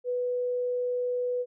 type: tone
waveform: sine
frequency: 493.9 Hz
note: B4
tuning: in tune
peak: -26 dBFS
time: 0.04-1.46 s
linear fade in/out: 50 ms
effects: none